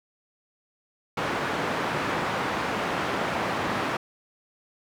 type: band-pass noise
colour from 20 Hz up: white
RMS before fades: -28 dBFS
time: 1.17-3.97 s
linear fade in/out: 5 ms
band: 110 to 1400 Hz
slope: 12 dB/octave
effects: none